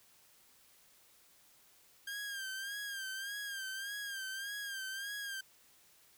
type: tone with vibrato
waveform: sawtooth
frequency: 1600 Hz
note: G6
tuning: 35 cents sharp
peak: -36 dBFS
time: 2.07-5.41 s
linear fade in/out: 5 ms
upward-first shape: sine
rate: 1.7 Hz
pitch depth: 66 cents each way
effects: white hiss -65 dBFS RMS until 6.17 s